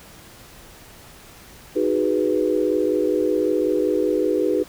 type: chord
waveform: sine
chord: G# minor seventh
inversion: second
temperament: equal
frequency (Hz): 311.1 / 370 / 415.3 / 493.9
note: D#4 / F#4 / G#4 / B4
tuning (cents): 0 / 0 / 0 / 0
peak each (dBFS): -23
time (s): 1.75-4.64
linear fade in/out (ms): 20
effects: pink hiss -45 dBFS RMS until 4.68 s

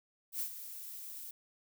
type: noise with ADSR envelope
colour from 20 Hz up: violet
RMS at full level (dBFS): -35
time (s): 0.32-1.31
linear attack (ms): 84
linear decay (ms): 88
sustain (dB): -11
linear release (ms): 4
effects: none

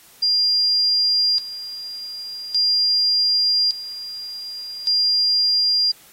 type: tone with tremolo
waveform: sine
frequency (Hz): 4800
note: D8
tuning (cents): +37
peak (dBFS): -15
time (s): 0.22-5.92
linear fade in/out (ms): 10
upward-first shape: square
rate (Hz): 0.43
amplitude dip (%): 80
effects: white hiss -49 dBFS RMS until 6.12 s + AAC 48 kbps

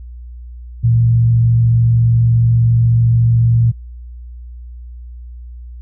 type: tone with frequency modulation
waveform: sine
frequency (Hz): 116.54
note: A#2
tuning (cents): 0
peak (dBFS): -8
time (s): 0.83-3.72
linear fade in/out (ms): 20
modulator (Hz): 46.5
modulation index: 0.3
effects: added 60 Hz sine -29 dBFS peak until 5.81 s

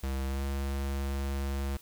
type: tone with pitch glide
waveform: square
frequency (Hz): 67 to 68.84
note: C2 to C#2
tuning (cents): +42 to -11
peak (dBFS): -31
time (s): 0.03-1.77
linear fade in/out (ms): 5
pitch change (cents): +47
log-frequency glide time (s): 0.26-0.43
effects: white hiss -56 dBFS RMS until 1.81 s

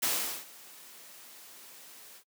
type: noise with ADSR envelope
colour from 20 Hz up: white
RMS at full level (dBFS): -28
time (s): 0.02-2.24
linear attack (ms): 14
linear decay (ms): 410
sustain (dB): -23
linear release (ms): 81
effects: noise-tail reverb RT60 0.1 s tail -25 dB re dry + high-pass 200 Hz 12 dB/octave

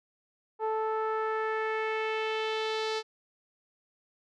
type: tone with low-pass filter sweep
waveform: sawtooth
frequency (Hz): 438.4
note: A4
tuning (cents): -6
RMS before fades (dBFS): -31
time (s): 0.59-3.03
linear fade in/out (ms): 50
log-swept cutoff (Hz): 950 to 4700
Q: 2.2
effects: none

